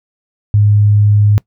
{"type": "tone", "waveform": "sine", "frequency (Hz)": 103.83, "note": "G#2", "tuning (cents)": 0, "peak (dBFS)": -6, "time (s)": [0.54, 1.38], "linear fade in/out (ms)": 0, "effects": ["noise-tail reverb RT60 0.1 s tail -22 dB re dry"]}